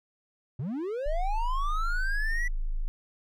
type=linear sweep; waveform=triangle; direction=up; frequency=110 to 1975.5 Hz; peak=-28 dBFS; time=0.59-2.48 s; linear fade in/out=5 ms
type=tone; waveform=sine; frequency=26.84 Hz; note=A0; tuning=42 cents flat; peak=-26 dBFS; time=1.06-2.88 s; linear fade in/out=0 ms
effects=none